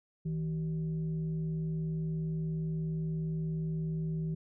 sine tone with frequency modulation, 160 Hz, D#3, 49 cents sharp, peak -31 dBFS, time 0.25-4.35 s, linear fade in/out 10 ms, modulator 223 Hz, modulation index 0.34, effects none

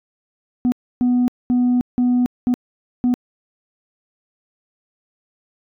sine tone bursts at uneven times, 246.9 Hz, B3, in tune, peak -11 dBFS, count 6, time 0.65-0.72 / 1.01-1.28 / 1.5-1.81 / 1.98-2.26 / 2.47-2.54 / 3.04-3.14 s, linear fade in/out 0 ms, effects tanh soft clip ceiling -12 dBFS

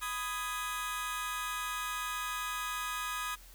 sawtooth chord, G# minor, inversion first, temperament just, 996.7 / 1245.9 / 1661.2 Hz, B5 / D#6 / G#6, +16 / +2 / 0 cents, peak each -38 / -33 / -37 dBFS, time 0.01-3.36 s, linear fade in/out 20 ms, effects added 43 Hz sine -53 dBFS peak until 3.54 s + white hiss -57 dBFS RMS until 3.54 s

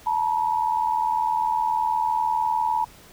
sine tone pair together, 877 / 956.9 Hz, A5 / A#5, -6 / +45 cents, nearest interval major second, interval 151 cents, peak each -23 dBFS, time 0.06-2.85 s, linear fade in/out 10 ms, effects pink hiss -49 dBFS RMS until 3.12 s

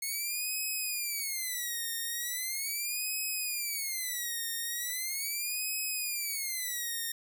5% pulse tone with vibrato, 2164 Hz, C#7, 42 cents flat, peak -23 dBFS, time 0.02-7.12 s, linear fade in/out 5 ms, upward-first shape sine, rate 0.39 Hz, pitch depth 280 cents each way, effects none

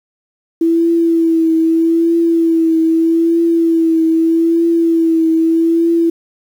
sine tone with vibrato, 329.6 Hz, E4, in tune, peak -9 dBFS, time 0.61-6.1 s, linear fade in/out 5 ms, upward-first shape triangle, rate 0.8 Hz, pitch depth 35 cents each way, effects 7-bit

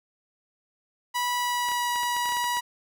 sawtooth tone with pitch glide, 979 to 968.9 Hz, B5 to B5, -15 to -33 cents, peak -21 dBFS, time 1.14-2.61 s, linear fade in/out 20 ms, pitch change -18 cents, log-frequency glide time 1.33-1.89 s
clicks, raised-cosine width 0.3 ms, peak -23 dBFS, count 11, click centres 1.687 / 1.717 / 1.959 / 2.033 / 2.166 / 2.257 / 2.291 / 2.322 / 2.369 / 2.442 / 2.57 s
effects none

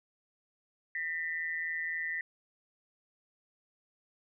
sine tone pair together, 1811.6 / 1975.5 Hz, A#6 / B6, -50 / 0 cents, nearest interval minor second, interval 150 cents, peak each -36 / -35 dBFS, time 0.95-2.21 s, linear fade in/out 2 ms, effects none

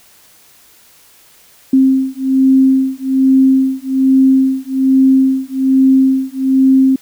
sine beating tone pair, 264.4 / 265.6 Hz, C4 / C4, +18 / +26 cents, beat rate 1.2 Hz, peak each -11 dBFS, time 1.73-6.96 s, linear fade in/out 5 ms, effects white hiss -46 dBFS RMS until 7.01 s

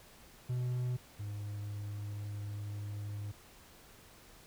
triangle tone pair in turn, 124.4 / 103.12 Hz, B2 / G#2, +13 / -12 cents, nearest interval minor third, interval 325 cents, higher first, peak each -30 / -36 dBFS, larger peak first, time 0.49-0.97 / 1.19-3.32 s, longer second, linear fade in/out 10 ms, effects pink hiss -58 dBFS RMS until 4.46 s

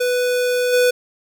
square tone with level steps, 495.1 Hz, B4, 4 cents sharp, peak -17 / -13 dBFS, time 0-0.91 s, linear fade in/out 10 ms, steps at 0.72 s, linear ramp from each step 20 ms, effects none

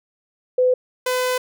sine / sawtooth tone pair in turn, 505 / 505 Hz, B4 / B4, +39 / +39 cents, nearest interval unison, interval 0 cents, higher neither, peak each -13 / -15 dBFS, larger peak first, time 0.58-0.74 / 1.06-1.38 s, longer second, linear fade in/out 5 ms, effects none

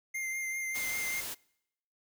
square tone with vibrato, 2100 Hz, C7, 6 cents sharp, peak -34 dBFS, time 0.14-1.21 s, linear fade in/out 10 ms, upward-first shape triangle, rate 5.1 Hz, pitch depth 21 cents each way
white noise, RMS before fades -39 dBFS, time 0.74-1.35 s, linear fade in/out 20 ms
effects noise-tail reverb RT60 0.8 s tail -25 dB re dry

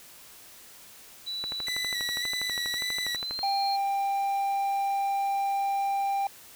sine tone with pitch glide, 3951 to 4210 Hz, B7 to C8, 0 to +10 cents, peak -31 dBFS, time 1.26-3.77 s, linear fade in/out 20 ms, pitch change +110 cents, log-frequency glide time 3.16-3.43 s
click train, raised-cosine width 0.5 ms, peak -22 dBFS, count 25, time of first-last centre 1.44-3.391 s, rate 12.3 Hz
sawtooth tone with vibrato, 1966 Hz, B6, 8 cents flat, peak -28 dBFS, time 1.67-3.16 s, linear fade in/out 0 ms, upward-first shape square, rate 1.8 Hz, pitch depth 29 cents each way
triangle tone, 792 Hz, G5, 18 cents sharp, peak -23 dBFS, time 3.43-6.27 s, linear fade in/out 2 ms
effects white hiss -50 dBFS RMS until 6.55 s

